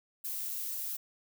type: noise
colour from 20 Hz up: violet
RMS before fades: -37 dBFS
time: 0.24-0.97 s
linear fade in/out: 10 ms
effects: none